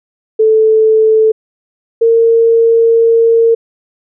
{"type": "tone pair in turn", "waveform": "sine", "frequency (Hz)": [438.5, 458.2], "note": ["A4", "A#4"], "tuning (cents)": [-6, -30], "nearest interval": "minor second", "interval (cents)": 76, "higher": "second", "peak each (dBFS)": -5, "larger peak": "neither", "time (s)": [[0.39, 1.32], [2.01, 3.55]], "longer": "second", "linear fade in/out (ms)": 10, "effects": []}